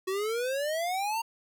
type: exponential sweep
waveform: square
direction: up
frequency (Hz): 370 to 932.3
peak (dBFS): -29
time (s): 0.07-1.22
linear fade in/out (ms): 10
effects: none